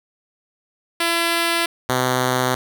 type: tone pair in turn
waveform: 5% pulse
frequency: 337.3 / 127.37 Hz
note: E4 / C3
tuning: +40 / -46 cents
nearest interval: octave + perfect fourth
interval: 1686 cents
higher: first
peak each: -6 dBFS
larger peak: neither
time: 1-1.66 / 1.89-2.55 s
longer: neither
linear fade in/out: 5 ms
effects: none